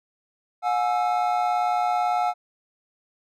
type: tone cluster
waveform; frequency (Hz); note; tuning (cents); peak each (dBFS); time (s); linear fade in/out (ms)
triangle; 721 / 839 / 1323; F#5 / G#5 / E6; -45 / +17 / +6; -20 / -25 / -28; 0.62-2.34; 50
effects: none